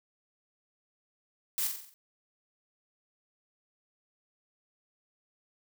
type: noise with echo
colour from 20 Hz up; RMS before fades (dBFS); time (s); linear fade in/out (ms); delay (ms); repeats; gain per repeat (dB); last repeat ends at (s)
blue; -31; 1.58-1.67; 0; 45; 6; -5; 1.94
effects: none